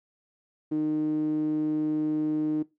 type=tone with band-pass filter; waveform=sawtooth; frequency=153.4 Hz; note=D#3; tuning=24 cents flat; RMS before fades=-27 dBFS; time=0.71-2.63 s; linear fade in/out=10 ms; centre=320 Hz; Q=7.9; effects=noise-tail reverb RT60 0.2 s tail -18 dB re dry